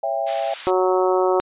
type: chord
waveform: sine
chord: C# diminished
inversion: none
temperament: just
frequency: 554.4 / 665.2 / 798.3 Hz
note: C#5 / E5 / G5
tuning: 0 / +16 / +31 cents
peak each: -27 / -23 / -25 dBFS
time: 0.03-0.54 s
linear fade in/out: 5 ms
type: high-pass noise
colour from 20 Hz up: white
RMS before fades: -30 dBFS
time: 0.26-0.71 s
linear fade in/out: 20 ms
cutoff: 1200 Hz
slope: 12 dB/octave
type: harmonic tone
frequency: 185 Hz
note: F#3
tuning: in tune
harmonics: 2 / 3 / 4 / 5 / 6 / 7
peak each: -18 / -22 / -24 / -26 / -28 / -29 dBFS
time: 0.67-1.4 s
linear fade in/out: 0 ms
effects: resampled to 8000 Hz